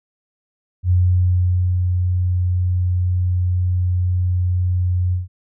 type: tone with ADSR envelope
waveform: sine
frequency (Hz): 90.2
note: F#2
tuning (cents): -44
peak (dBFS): -11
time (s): 0.83-5.28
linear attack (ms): 75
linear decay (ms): 870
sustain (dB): -4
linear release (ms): 150
effects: none